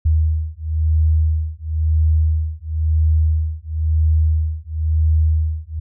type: beating tone pair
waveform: sine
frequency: 78.2 / 79.18 Hz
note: D#2 / D#2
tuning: +9 / +31 cents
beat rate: 0.98 Hz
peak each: -17 dBFS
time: 0.05-5.8 s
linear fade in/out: 10 ms
effects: none